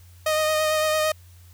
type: tone with vibrato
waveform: sawtooth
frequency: 620 Hz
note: D#5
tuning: 6 cents flat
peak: -16 dBFS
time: 0.26-1.12 s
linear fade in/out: 5 ms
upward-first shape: sine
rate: 8.9 Hz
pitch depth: 17 cents each way
effects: added 88 Hz sine -46 dBFS peak until 1.53 s + white hiss -57 dBFS RMS until 1.53 s